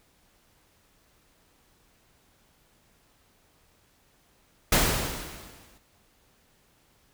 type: noise with exponential decay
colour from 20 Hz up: pink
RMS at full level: -19 dBFS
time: 4.72-5.78 s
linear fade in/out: 5 ms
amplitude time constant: 230 ms
effects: pink hiss -64 dBFS RMS until 7.13 s